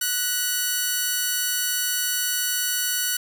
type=tone pair together; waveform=5% pulse; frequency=1480 / 1917.1 Hz; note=F#6 / A#6; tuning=0 / +48 cents; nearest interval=major third; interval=448 cents; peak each=-11 / -22 dBFS; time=0.01-3.17 s; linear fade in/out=5 ms; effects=none